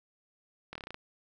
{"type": "slowing click train", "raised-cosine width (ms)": 0.3, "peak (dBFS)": -25, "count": 8, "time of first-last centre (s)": [0.73, 0.944], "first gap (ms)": 24, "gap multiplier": 1.08, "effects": []}